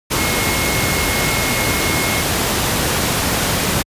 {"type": "tone in noise", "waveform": "sine", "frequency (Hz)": 2161, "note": "C#7", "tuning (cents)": -45, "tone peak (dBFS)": -23, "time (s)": [0.17, 2.23], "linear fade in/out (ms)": 20, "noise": "pink", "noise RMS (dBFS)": -17, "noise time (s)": [0.1, 3.83], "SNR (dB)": -9, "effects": ["high-pass 60 Hz 12 dB/octave", "resampled to 32000 Hz"]}